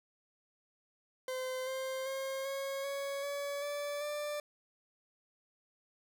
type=tone with pitch steps; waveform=40% pulse; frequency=515 / 525.2 / 535.6 / 546.3 / 557.1 / 568.1 / 579.4 / 590.9 Hz; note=C5 / C5 / C5 / C#5 / C#5 / C#5 / D5 / D5; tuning=-28 / +6 / +40 / -25 / +9 / +42 / -24 / +10 cents; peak=-35 dBFS; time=1.28-4.4 s; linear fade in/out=2 ms; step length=390 ms; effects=none